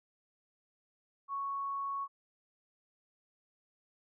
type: tone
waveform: sine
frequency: 1108.7 Hz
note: C#6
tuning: in tune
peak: -34 dBFS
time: 1.28-2.08 s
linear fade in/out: 50 ms
effects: none